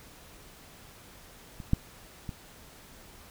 clicks, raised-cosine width 5 ms, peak -28 / -10 / -23 dBFS, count 3, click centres 1.602 / 1.734 / 2.292 s, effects pink hiss -52 dBFS RMS until 3.3 s

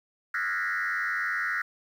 sine tone with frequency modulation, 1651 Hz, G#6, 11 cents flat, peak -25 dBFS, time 0.34-1.62 s, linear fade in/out 5 ms, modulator 94.4 Hz, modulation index 3.4, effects tanh soft clip ceiling -23 dBFS + 9-bit

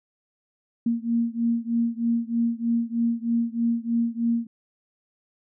sine beating tone pair, 231.6 / 234.8 Hz, A#3 / A#3, -11 / +13 cents, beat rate 3.2 Hz, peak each -24 / -25 dBFS, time 0.86-4.47 s, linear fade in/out 5 ms, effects none

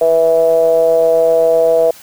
triangle ring-modulated tone, 82.41 Hz, E2, in tune, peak -3 dBFS, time 0.01-1.91 s, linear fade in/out 5 ms, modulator 573 Hz, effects white hiss -39 dBFS RMS until 2.02 s

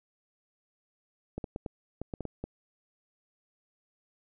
clicks, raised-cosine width 2 ms, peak -22 dBFS, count 9, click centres 1.38 / 1.442 / 1.561 / 1.662 / 2.016 / 2.138 / 2.207 / 2.253 / 2.44 s, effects none

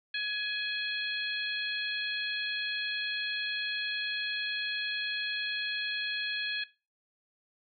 harmonic tone with a mistuned harmonic, 840 Hz, G#5, 19 cents sharp, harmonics 2 / 3 / 4 / 5, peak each -34 / -36 / -37 / -38 dBFS, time 0.14-6.64 s, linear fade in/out 5 ms, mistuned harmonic 4, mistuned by -15 cents, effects noise-tail reverb RT60 0.3 s tail -19 dB re dry

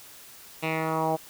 10% pulse tone with low-pass filter sweep, 159.8 Hz, D#3, 47 cents sharp, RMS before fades -27 dBFS, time 0.62-1.17 s, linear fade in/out 20 ms, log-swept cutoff 3000 to 690 Hz, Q 3.1, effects white hiss -48 dBFS RMS until 1.29 s

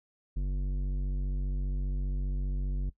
sine tone with tanh clipping, 47.48 Hz, F#1, 45 cents sharp, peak -30 dBFS, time 0.36-2.9 s, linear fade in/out 10 ms, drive 12 dB, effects noise-tail reverb RT60 0.1 s tail -18 dB re dry

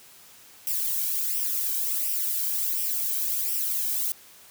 violet noise with flanger, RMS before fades -27 dBFS, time 0.67-4.12 s, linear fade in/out 0 ms, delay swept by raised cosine 0.36 to 1.3 ms, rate 1.4 Hz, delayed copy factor +0.65, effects white hiss -51 dBFS RMS until 4.5 s + high-pass 60 Hz 12 dB/octave

